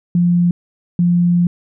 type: tone pair in turn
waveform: sine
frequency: 174.61 / 174.61 Hz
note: F3 / F3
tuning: 0 / 0 cents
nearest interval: unison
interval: 0 cents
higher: neither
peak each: -10 dBFS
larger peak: neither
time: 0.15-0.51 / 0.99-1.47 s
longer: second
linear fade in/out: 2 ms
effects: none